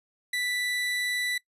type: tone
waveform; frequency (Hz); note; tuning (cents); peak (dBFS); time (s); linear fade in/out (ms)
30% pulse; 1975.5; B6; 0; -24; 0.33-1.38; 5
effects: noise-tail reverb RT60 0.1 s tail -21 dB re dry + resampled to 32000 Hz